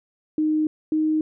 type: tone pair in turn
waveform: sine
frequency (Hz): 308.8 / 311.1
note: D#4 / D#4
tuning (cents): -13 / 0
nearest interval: unison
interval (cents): 13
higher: second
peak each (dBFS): -18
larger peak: neither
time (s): 0.38-0.67 / 0.92-1.21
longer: neither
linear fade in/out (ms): 2
effects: none